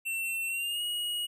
square tone with pitch glide, 2701 to 2895 Hz, E7 to F#7, +42 to -38 cents, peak -31 dBFS, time 0.05-1.27 s, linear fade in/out 20 ms, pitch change +120 cents, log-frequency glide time 0.48-0.83 s, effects none

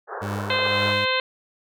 pink band-pass noise, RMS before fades -33 dBFS, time 0.07-0.96 s, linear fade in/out 50 ms, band 380 to 1700 Hz, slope 96 dB/octave
25% pulse tone with tremolo, 101.5 Hz, G#2, 39 cents flat, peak -22 dBFS, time 0.21-1.06 s, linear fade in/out 20 ms, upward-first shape triangle, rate 1.9 Hz, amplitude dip 70%
harmonic tone, 517 Hz, C5, 21 cents flat, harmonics 1 / 2 / 3 / 4 / 5 / 6 / 7 / 8, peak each -26 / -27 / -28 / -28 / -28 / -30 / -30 / -31 dBFS, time 0.5-1.2 s, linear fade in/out 2 ms
effects none

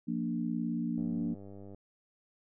sine chord, Bb major, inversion second, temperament equal, 174.61 / 233.1 / 293.7 Hz, F3 / Bb3 / D4, 0 / 0 / 0 cents, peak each -36 / -33 / -37 dBFS, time 0.07-1.35 s, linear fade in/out 20 ms
click train, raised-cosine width 2 ms, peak -36 dBFS, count 77, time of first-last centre 0.98-1.746 s, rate 99.2 Hz
effects none

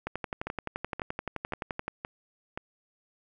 two click trains, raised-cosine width 0.5 ms, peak -19 / -17 dBFS, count 5 / 22, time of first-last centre 0.47-2.575 / 0.07-1.88 s, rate 1.9 / 11.6 Hz, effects none

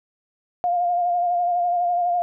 sine tone with vibrato, 704 Hz, F5, 14 cents sharp, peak -18 dBFS, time 0.64-2.22 s, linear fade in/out 0 ms, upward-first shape sine, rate 12 Hz, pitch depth 33 cents each way, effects none

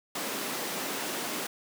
pink high-pass noise, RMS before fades -34 dBFS, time 0.15-1.47 s, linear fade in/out 5 ms, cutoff 210 Hz, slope 24 dB/octave, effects none

